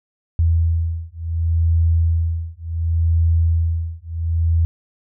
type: beating tone pair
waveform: sine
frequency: 82.41 / 83.1 Hz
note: E2 / E2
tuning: 0 / +15 cents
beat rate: 0.69 Hz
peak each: -18 dBFS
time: 0.39-4.65 s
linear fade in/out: 0 ms
effects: none